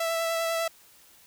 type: tone with vibrato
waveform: sawtooth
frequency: 661 Hz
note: E5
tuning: 5 cents sharp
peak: -22 dBFS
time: 0-0.68 s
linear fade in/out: 5 ms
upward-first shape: sine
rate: 10 Hz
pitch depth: 13 cents each way
effects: white hiss -56 dBFS RMS until 1.26 s